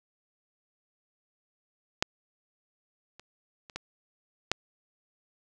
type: clicks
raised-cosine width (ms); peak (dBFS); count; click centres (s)
0.2; -6 / -30 / -29 / -18 / -7; 5; 2.025 / 3.196 / 3.698 / 3.76 / 4.516
effects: none